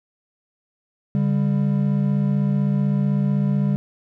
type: tone pair together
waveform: triangle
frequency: 142.54 / 198.4 Hz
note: C#3 / G3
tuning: +49 / +21 cents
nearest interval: tritone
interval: 572 cents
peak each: -18 dBFS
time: 1.15-3.76 s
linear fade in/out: 0 ms
effects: none